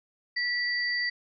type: tone pair together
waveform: sine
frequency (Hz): 1952 / 4643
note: B6 / D8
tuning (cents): -21 / -21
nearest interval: octave + minor third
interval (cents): 1500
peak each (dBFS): -27 / -32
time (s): 0.36-1.1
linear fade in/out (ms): 10
effects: none